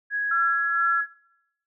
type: tone with pitch glide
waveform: sine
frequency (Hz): 1663 to 1681.4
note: G#6 to G#6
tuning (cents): +2 to +21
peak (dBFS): -23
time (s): 0.1-1.07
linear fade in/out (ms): 50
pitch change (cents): +19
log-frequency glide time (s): 0.5-0.7
type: tone with tremolo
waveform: sine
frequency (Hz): 1359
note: F6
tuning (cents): -48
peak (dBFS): -20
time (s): 0.31-1.01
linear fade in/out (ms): 5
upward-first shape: sine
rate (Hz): 2.2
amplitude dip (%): 55
effects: noise-tail reverb RT60 0.8 s tail -22 dB re dry